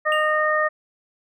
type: harmonic tone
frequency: 614 Hz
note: D#5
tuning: 23 cents flat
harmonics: 1 / 2 / 3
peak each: -22 / -22 / -22 dBFS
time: 0.05-0.69 s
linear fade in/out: 20 ms
type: tone with exponential decay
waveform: triangle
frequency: 2805 Hz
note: F7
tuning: 7 cents sharp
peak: -22 dBFS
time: 0.12-0.5 s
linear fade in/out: 1 ms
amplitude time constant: 81 ms
effects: none